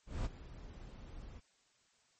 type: noise with ADSR envelope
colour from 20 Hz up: brown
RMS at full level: -35 dBFS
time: 0.06-1.41 s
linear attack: 190 ms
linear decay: 26 ms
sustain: -15 dB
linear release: 32 ms
effects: white hiss -72 dBFS RMS until 2.19 s + MP3 32 kbps